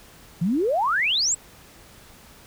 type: exponential sweep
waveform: sine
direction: up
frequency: 155.56 to 8130 Hz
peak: -19 dBFS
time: 0.41-1.35 s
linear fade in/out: 10 ms
effects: pink hiss -49 dBFS RMS until 2.46 s